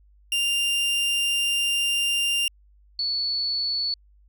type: tone pair in turn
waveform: 40% pulse / sine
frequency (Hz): 2794 / 4435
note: F7 / C#8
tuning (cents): 0 / 0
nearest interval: minor sixth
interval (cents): 800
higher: second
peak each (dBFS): -20 / -23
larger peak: first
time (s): 0.32-2.48 / 2.99-3.94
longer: first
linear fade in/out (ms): 2
effects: added 50 Hz sine -53 dBFS peak until 4.28 s